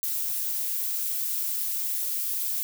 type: noise with amplitude modulation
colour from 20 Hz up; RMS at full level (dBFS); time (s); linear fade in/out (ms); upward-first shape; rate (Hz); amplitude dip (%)
violet; -26; 0.03-2.63; 0; sine; 209; 60
effects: none